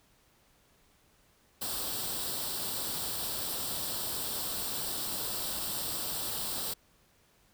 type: noise with comb filter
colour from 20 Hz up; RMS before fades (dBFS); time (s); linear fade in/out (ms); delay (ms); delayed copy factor
white; -35; 1.61-6.74; 10; 0.23; +0.65
effects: pink hiss -66 dBFS RMS until 7.53 s